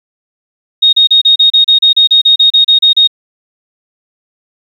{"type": "tone bursts", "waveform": "sine", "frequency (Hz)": 3729, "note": "A#7", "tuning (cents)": 0, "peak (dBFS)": -3, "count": 16, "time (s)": [0.82, 3.075], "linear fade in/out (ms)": 10, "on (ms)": 110, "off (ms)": 33, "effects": ["7-bit"]}